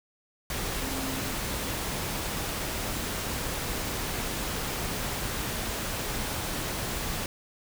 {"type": "tone in noise", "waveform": "sine", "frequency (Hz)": 264.9, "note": "C4", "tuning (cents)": 22, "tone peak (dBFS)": -36, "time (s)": [0.82, 1.2], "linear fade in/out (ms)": 2, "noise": "pink", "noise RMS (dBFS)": -32, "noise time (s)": [0.5, 7.26], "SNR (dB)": -7, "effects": []}